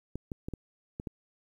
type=clicks; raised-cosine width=3 ms; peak=-23 dBFS; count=6; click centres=0.156 / 0.318 / 0.485 / 0.537 / 0.999 / 1.072 s; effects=10-bit